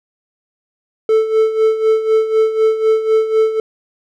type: tone with tremolo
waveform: triangle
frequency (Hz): 440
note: A4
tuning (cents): 0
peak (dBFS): -6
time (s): 1.09-3.6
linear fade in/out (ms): 2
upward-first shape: sine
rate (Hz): 4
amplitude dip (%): 70
effects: none